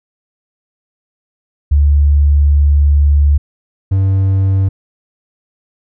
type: tone pair in turn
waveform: sine / triangle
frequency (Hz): 72.3 / 96.33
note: D2 / G2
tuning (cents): -27 / -30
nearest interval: perfect fourth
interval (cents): 497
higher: second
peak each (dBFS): -6 / -7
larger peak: first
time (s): 1.71-3.38 / 3.91-4.69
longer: first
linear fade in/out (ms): 10
effects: none